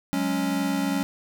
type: chord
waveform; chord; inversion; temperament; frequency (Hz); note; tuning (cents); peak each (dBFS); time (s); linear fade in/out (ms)
square; F# suspended second; none; equal; 185 / 207.7 / 277.2; F#3 / G#3 / C#4; 0 / 0 / 0; -30 / -31 / -26; 0.13-1.03; 0
effects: none